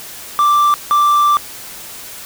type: tone bursts at uneven times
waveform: triangle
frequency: 1175 Hz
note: D6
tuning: 1 cent sharp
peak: -7 dBFS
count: 2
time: 0.39-0.74 / 0.91-1.37 s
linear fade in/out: 0 ms
effects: white hiss -32 dBFS RMS until 2.25 s